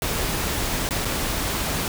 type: noise with dropouts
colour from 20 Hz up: pink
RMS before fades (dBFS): -25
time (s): 0.02-1.88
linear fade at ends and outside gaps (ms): 1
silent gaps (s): 0.89-0.908 / 1.049-1.053
effects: none